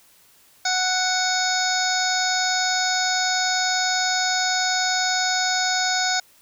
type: harmonic tone with a mistuned harmonic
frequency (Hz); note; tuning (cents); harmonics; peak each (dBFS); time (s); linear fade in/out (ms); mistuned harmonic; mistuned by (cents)
740; F#5; 0; 1 / 2 / 3 / 5 / 6 / 7 / 8 / 9; -25 / -25 / -31 / -29 / -30 / -27 / -37 / -28; 0.65-6.2; 5; 9; +18
effects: white hiss -55 dBFS RMS until 6.41 s